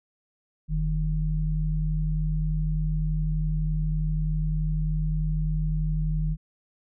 sine tone pair together, 44.08 / 155.56 Hz, F1 / D#3, +17 / 0 cents, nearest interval octave + minor seventh, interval 2183 cents, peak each -25 / -26 dBFS, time 0.68-6.37 s, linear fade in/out 50 ms, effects none

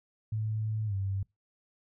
sine tone with pitch glide, 108.7 to 97.4 Hz, A2 to G2, -21 to -11 cents, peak -29 dBFS, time 0.32-1.23 s, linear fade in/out 5 ms, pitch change -190 cents, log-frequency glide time 0.86-0.94 s, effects noise-tail reverb RT60 0.2 s tail -24 dB re dry

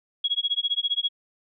sine tone with tremolo, 3322 Hz, G#7, in tune, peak -19 dBFS, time 0.24-1.09 s, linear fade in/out 5 ms, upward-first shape sine, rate 15 Hz, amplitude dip 100%, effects none

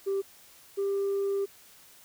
sine tone pair in turn, 392 / 396.3 Hz, G4 / G4, 0 / +19 cents, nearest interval unison, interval 19 cents, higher second, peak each -24 dBFS, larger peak neither, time 0.06-0.22 / 0.77-1.46 s, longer second, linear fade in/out 20 ms, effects tanh soft clip ceiling -24 dBFS + white hiss -55 dBFS RMS until 2.04 s

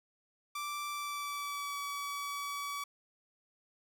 sawtooth tone with pitch glide, 1171 to 1141 Hz, D6 to C#6, -5 to +50 cents, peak -33 dBFS, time 0.55-2.84 s, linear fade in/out 5 ms, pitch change -45 cents, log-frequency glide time 0.88-1.77 s, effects none

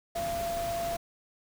sine tone in noise, 682 Hz, F5, 41 cents flat, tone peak -30 dBFS, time 0.15-0.97 s, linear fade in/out 10 ms, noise pink, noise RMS -39 dBFS, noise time 0.15-0.97 s, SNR +6 dB, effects none

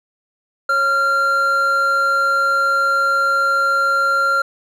triangle tone pair together, 549 / 1383.4 Hz, C#5 / F6, -17 / -17 cents, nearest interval octave + major third, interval 1600 cents, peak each -23 / -12 dBFS, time 0.69-4.42 s, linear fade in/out 5 ms, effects none

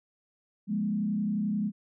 sine tone with frequency modulation, 207.7 Hz, G#3, in tune, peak -26 dBFS, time 0.67-1.72 s, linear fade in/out 50 ms, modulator 31.4 Hz, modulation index 0.81, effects none

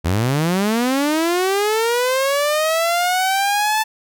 sawtooth linear sweep, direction up, 77.78 to 880 Hz, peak -12 dBFS, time 0.04-3.84 s, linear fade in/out 20 ms, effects none

